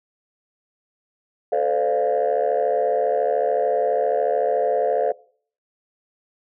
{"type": "chord", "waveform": "sine", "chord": "D minor seventh", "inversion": "second", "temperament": "equal with one note detuned", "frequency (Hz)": [440, 513.1, 587.3, 698.5], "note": ["A4", "C5", "D5", "F5"], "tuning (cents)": [0, -34, 0, 0], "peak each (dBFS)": -22, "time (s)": [1.52, 5.12], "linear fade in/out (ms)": 5, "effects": ["noise-tail reverb RT60 0.5 s tail -21 dB re dry", "tanh soft clip ceiling -12 dBFS"]}